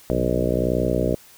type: harmonic tone with a mistuned harmonic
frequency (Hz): 61.4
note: B1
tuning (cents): -9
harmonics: 1 / 2 / 3 / 4 / 5 / 6 / 7 / 8 / 9 / 10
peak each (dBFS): -28 / -28 / -28 / -28 / -28 / -28 / -28 / -28 / -28 / -28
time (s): 0.1-1.15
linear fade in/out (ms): 0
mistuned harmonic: 2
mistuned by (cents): +66
effects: white hiss -49 dBFS RMS until 1.37 s